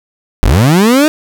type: linear sweep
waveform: 30% pulse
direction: up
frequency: 33.83 to 316.2 Hz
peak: -3 dBFS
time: 0.43-1.08 s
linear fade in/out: 0 ms
effects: none